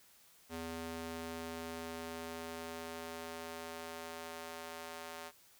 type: tone with high-pass filter sweep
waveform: square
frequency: 82.41 Hz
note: E2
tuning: in tune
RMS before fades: -45 dBFS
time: 0.49-5.32 s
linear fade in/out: 50 ms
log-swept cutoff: 220 to 630 Hz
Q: 0.83
effects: white hiss -64 dBFS RMS until 5.59 s